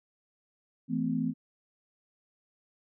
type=chord; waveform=sine; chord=A minor; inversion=second; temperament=equal with one note detuned; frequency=164.81 / 220 / 255.8 Hz; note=E3 / A3 / C4; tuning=0 / 0 / -39 cents; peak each=-33 / -32 / -30 dBFS; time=0.88-1.34 s; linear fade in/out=50 ms; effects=none